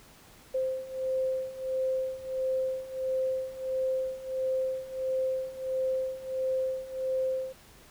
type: beating tone pair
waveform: sine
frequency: 521 / 522.5 Hz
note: C5 / C5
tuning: -7 / -2 cents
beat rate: 1.5 Hz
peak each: -33 / -30 dBFS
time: 0.54-7.53 s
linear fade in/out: 10 ms
effects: pink hiss -55 dBFS RMS until 7.9 s